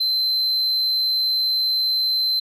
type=tone; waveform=sine; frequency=4085 Hz; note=C8; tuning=42 cents flat; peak=-15 dBFS; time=0-2.4 s; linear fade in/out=10 ms; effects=tanh soft clip ceiling -17 dBFS + AAC 48 kbps